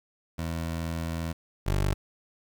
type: tone pair in turn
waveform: 20% pulse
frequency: 82.5 / 49.05 Hz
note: E2 / G1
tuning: +2 / +2 cents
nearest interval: major sixth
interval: 900 cents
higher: first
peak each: -25 / -19 dBFS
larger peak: second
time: 0.38-1.33 / 1.66-1.94 s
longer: first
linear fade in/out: 10 ms
effects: 10-bit